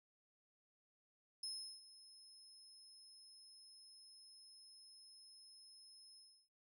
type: tone with ADSR envelope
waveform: 35% pulse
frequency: 5180 Hz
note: E8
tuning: 31 cents flat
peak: -40 dBFS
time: 1.43-6.49 s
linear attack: 4 ms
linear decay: 370 ms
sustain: -17 dB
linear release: 320 ms
effects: none